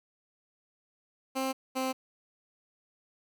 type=tone pair in turn; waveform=15% pulse; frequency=264.5 / 261.3 Hz; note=C4 / C4; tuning=+19 / -2 cents; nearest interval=unison; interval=21 cents; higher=first; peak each=-23 dBFS; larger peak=neither; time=1.35-1.53 / 1.75-1.93 s; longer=neither; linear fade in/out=20 ms; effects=none